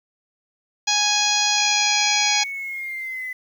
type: harmonic tone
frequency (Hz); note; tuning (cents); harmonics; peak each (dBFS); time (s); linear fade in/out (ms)
830.6; G#5; 0; 1 / 2 / 3 / 4 / 5 / 6 / 7 / 8; -25 / -30 / -25 / -25 / -25 / -25 / -27 / -25; 0.87-2.44; 10
type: linear sweep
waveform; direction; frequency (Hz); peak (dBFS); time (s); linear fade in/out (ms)
sine; down; 2443 to 2007; -27; 1.57-3.33; 5
effects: 8-bit